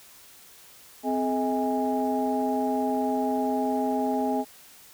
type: tone cluster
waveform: sine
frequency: 258.8 / 427.3 / 637 / 820 Hz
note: C4 / G#4 / D#5 / G#5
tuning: -19 / +49 / +41 / -22 cents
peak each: -26 / -30 / -31 / -28 dBFS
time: 1.03-4.45 s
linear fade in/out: 50 ms
effects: tanh soft clip ceiling -14 dBFS + white hiss -51 dBFS RMS until 4.93 s